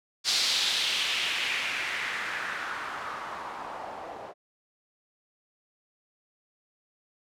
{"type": "noise with low-pass filter sweep", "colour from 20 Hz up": "blue", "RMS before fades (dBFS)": -31, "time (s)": [0.24, 4.34], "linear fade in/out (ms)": 50, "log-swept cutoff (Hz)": [4600, 670], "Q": 2.4, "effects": []}